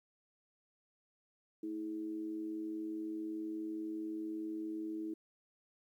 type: tone with amplitude modulation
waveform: sine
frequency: 321.9 Hz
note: E4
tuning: 41 cents flat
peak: -35 dBFS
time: 1.63-5.14 s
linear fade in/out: 5 ms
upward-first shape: sine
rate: 100 Hz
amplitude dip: 60%
effects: 12-bit